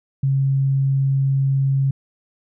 sine tone, 136.1 Hz, C#3, 31 cents flat, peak -15 dBFS, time 0.23-1.91 s, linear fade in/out 5 ms, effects none

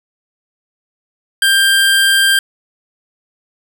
25% pulse tone, 1586 Hz, G6, 20 cents sharp, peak -5 dBFS, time 1.42-2.39 s, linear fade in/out 2 ms, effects none

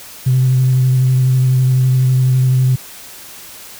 sine tone with vibrato, 129.1 Hz, C3, 23 cents flat, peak -8 dBFS, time 0.26-2.76 s, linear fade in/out 10 ms, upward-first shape square, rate 12 Hz, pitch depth 14 cents each way, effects tanh soft clip ceiling -5 dBFS + white hiss -35 dBFS RMS until 3.79 s

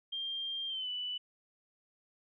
sine tone with pitch glide, 3190 to 2976 Hz, G7 to F#7, +30 to +9 cents, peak -35 dBFS, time 0.12-1.18 s, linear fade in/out 10 ms, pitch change -121 cents, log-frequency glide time 0.68-0.89 s, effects none

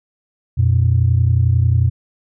sine tone pair together, 88.82 / 120 Hz, F2 / B2, +30 / -49 cents, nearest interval perfect fourth, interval 521 cents, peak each -13 dBFS, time 0.57-1.9 s, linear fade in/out 20 ms, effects tanh soft clip ceiling -4 dBFS

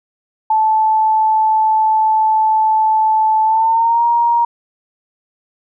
sine tone with pitch glide, 873 to 941.1 Hz, A5 to A#5, -14 to +16 cents, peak -10 dBFS, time 0.5-4.45 s, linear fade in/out 5 ms, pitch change +130 cents, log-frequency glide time 3.44-4.04 s, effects none

